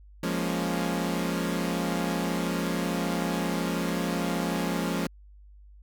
sawtooth chord, Bb minor seventh, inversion second, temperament equal, 174.61 / 207.7 / 233.1 / 277.2 Hz, F3 / Ab3 / Bb3 / Db4, 0 / 0 / 0 / 0 cents, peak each -26 / -29 / -30 / -29 dBFS, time 0.23-5.07 s, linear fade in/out 5 ms, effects added 50 Hz sine -48 dBFS peak until 5.82 s

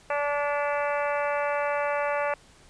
harmonic tone with a mistuned harmonic, 289.3 Hz, D4, 26 cents flat, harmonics 2 / 3 / 4 / 5 / 6 / 7 / 8 / 9, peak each -27 / -31 / -33 / -35 / -37 / -38 / -39 / -40 dBFS, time 0.1-2.34 s, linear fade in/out 2 ms, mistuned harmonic 9, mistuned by +34 cents, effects pink hiss -55 dBFS RMS until 2.69 s + resampled to 22050 Hz

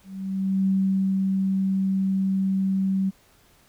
sine tone with ADSR envelope, 192 Hz, G3, 36 cents flat, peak -18 dBFS, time 0.03-3.11 s, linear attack 640 ms, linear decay 490 ms, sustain -2 dB, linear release 25 ms, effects pink hiss -58 dBFS RMS until 3.68 s

